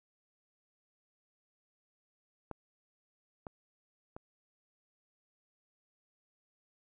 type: clicks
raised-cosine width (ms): 1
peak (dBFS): -26 / -28 / -30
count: 3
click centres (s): 2.513 / 3.468 / 4.165
effects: none